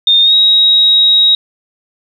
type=tone with pitch glide; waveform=sine; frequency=3648 to 3801 Hz; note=A#7 to A#7; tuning=-38 to +33 cents; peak=-5 dBFS; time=0.07-1.35 s; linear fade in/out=2 ms; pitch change=+71 cents; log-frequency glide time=0.22-0.34 s; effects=7-bit